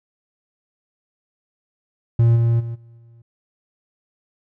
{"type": "tone with level steps", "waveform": "triangle", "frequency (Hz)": 116.54, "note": "A#2", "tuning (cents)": 0, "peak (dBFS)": [-9, -12, -23, -41, -43], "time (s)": [2.19, 3.22], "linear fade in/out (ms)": 5, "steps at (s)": [2.35, 2.59, 2.74, 2.97], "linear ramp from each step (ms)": 20, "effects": []}